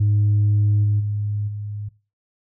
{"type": "tone with level steps", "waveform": "sine", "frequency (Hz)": 103.83, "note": "G#2", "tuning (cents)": 0, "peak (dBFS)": [-13, -15, -21, -27], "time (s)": [0, 1.89], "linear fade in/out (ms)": 10, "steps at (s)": [0.83, 0.99, 1.47], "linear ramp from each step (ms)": 20, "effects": ["noise-tail reverb RT60 0.3 s tail -18 dB re dry", "tanh soft clip ceiling -12 dBFS"]}